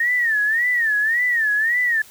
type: tone with vibrato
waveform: sine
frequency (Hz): 1826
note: A#6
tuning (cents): -36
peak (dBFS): -16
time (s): 0-2.02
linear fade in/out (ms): 5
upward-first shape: sine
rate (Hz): 1.8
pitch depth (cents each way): 150
effects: white hiss -46 dBFS RMS until 2.1 s

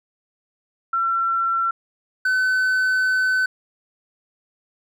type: tone pair in turn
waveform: sine / triangle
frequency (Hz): 1354 / 1515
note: E6 / F#6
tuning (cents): +46 / +40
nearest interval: major second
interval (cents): 194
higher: second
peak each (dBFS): -18 / -15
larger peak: second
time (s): 0.93-1.71 / 2.25-3.46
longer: second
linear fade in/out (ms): 5
effects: none

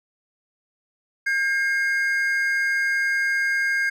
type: tone pair together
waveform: triangle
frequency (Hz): 1608.5 / 2139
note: G6 / C7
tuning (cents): +44 / +38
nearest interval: perfect fourth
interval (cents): 494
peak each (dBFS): -19 / -24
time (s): 1.26-3.9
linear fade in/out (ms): 10
effects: none

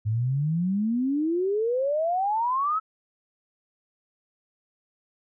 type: exponential sweep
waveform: sine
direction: up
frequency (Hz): 103.83 to 1318.5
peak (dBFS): -22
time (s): 0.05-2.8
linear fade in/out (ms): 20
effects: none

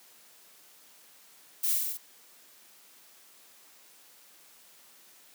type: noise with echo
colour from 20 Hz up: violet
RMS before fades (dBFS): -28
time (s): 1.63-1.74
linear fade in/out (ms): 10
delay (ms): 47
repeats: 5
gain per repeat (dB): -2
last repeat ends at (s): 1.975
effects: white hiss -57 dBFS RMS until 5.34 s + high-pass 200 Hz 12 dB/octave

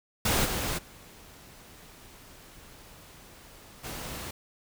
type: noise with level steps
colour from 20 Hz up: pink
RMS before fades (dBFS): -25 / -31 / -51 / -38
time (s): 0.25-4.31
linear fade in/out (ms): 5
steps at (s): 0.44 / 0.77 / 3.83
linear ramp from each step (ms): 20
effects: none

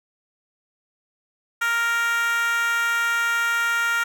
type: tone with high-pass filter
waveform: 10% pulse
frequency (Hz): 466.1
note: A#4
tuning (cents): 0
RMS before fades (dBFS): -22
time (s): 1.61-4.04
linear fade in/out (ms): 10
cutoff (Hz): 1400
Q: 3.7
effects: none

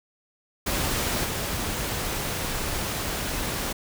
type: noise with level steps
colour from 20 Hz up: pink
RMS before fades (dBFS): -26 / -29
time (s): 0.66-3.73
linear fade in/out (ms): 10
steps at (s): 1.24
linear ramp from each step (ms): 20
effects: none

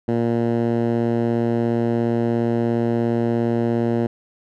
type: tone with band-pass filter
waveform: 10% pulse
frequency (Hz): 117.1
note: A#2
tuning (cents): +8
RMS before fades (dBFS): -20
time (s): 0.08-4.07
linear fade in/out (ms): 5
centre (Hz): 240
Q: 0.82
effects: none

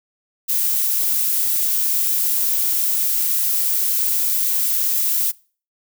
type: noise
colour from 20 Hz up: violet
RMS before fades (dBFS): -19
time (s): 0.48-5.32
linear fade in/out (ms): 20
effects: noise-tail reverb RT60 0.4 s tail -23 dB re dry

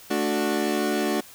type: chord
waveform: 30% pulse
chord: D major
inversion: second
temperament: equal with one note detuned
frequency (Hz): 220 / 293.7 / 367.7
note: A3 / D4 / F#4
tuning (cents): 0 / 0 / -11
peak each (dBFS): -25 / -24 / -24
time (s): 0.1-1.21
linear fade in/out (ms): 10
effects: white hiss -47 dBFS RMS until 1.34 s

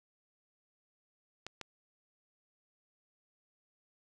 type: clicks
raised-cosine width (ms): 0.2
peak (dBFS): -24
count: 2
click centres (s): 1.466 / 1.613
effects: none

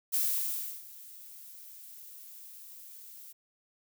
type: noise with ADSR envelope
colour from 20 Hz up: violet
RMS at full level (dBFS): -28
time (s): 0.12-3.33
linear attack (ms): 25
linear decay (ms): 670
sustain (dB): -21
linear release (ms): 14
effects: none

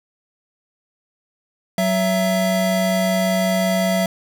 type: tone pair together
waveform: square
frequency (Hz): 186.89 / 666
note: F#3 / E5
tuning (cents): +18 / +18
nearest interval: octave + minor seventh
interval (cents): 2200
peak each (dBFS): -20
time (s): 1.78-4.06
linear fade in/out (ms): 2
effects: none

